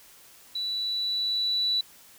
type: tone with level ramp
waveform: sine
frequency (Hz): 3951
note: B7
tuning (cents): 0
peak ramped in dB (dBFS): -28 to -22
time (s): 0.55-1.81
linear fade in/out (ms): 5
effects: white hiss -53 dBFS RMS until 2.18 s